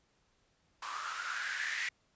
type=noise with band-pass filter sweep; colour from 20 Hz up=blue; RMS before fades=-38 dBFS; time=0.82-1.89 s; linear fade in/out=5 ms; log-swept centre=1100 to 2000 Hz; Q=7.4; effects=pink hiss -73 dBFS RMS until 2.15 s + resampled to 16000 Hz